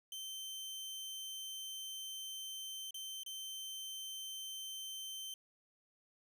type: tone with dropouts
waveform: sawtooth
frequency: 3100 Hz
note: G7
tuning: 20 cents flat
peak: -40 dBFS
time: 0.12-5.34 s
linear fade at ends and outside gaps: 2 ms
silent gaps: 2.908-2.943 / 3.234-3.262 s
effects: none